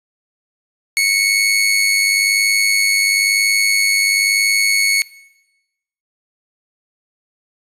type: tone with amplitude modulation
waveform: sawtooth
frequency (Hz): 2205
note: C#7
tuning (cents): -10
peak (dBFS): -7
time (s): 0.97-5.02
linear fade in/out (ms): 0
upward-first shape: sine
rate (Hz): 101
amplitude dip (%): 45
effects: noise-tail reverb RT60 1.0 s tail -21 dB re dry + resampled to 32000 Hz